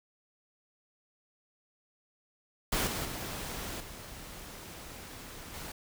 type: noise with level steps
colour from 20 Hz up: pink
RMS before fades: -30 / -35 / -39 / -46 / -42 dBFS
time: 2.72-5.72 s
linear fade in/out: 5 ms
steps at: 2.87 / 3.05 / 3.8 / 5.54 s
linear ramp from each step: 2 ms
effects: none